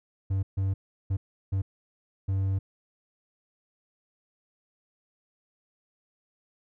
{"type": "tone bursts at uneven times", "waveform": "triangle", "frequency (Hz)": 96.5, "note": "G2", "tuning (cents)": -27, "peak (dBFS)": -22, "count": 5, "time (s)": [[0.3, 0.43], [0.57, 0.74], [1.1, 1.17], [1.52, 1.62], [2.28, 2.59]], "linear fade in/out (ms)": 10, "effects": []}